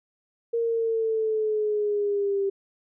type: linear sweep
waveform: sine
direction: down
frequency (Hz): 466.2 to 392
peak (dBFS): -22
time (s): 0.53-2.5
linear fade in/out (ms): 10
effects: none